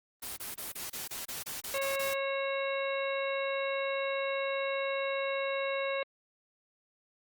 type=noise bursts; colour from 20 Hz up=white; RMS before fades=-39 dBFS; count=11; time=0.22-2.14 s; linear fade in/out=10 ms; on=150 ms; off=27 ms
type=harmonic tone; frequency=547 Hz; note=C#5; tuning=23 cents flat; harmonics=1 / 2 / 3 / 4 / 5 / 7; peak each=-32 / -39 / -42 / -39 / -41 / -44 dBFS; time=1.74-6.03 s; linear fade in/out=2 ms
effects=Opus 24 kbps